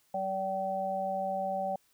harmonic tone, 191.9 Hz, G3, 37 cents flat, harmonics 1 / 3 / 4, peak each -41 / -34 / -32 dBFS, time 0.14-1.76 s, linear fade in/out 5 ms, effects white hiss -69 dBFS RMS until 1.93 s

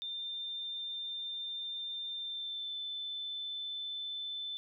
sine tone with pitch glide, 3593 to 3525 Hz, A7 to A7, +36 to +2 cents, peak -37 dBFS, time 0.02-4.57 s, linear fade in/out 0 ms, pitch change -34 cents, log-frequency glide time 2.15-2.76 s, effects none

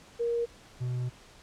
sine / triangle tone pair in turn, 470 / 124.49 Hz, A#4 / B2, +14 / +14 cents, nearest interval octave + major seventh, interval 2300 cents, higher first, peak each -26 / -27 dBFS, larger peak first, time 0.19-0.46 / 0.8-1.1 s, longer second, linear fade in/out 20 ms, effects pink hiss -54 dBFS RMS until 1.42 s + low-pass 8000 Hz 12 dB/octave

